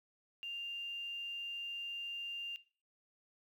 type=tone with quantisation; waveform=sine; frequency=2794 Hz; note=F7; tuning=in tune; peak=-40 dBFS; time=0.43-2.56 s; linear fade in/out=0 ms; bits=11; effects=noise-tail reverb RT60 0.4 s tail -17 dB re dry